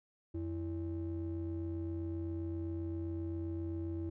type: ring-modulated tone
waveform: triangle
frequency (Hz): 121.4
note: B2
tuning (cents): -29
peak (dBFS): -31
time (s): 0.34-4.1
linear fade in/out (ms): 10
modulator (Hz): 209
effects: none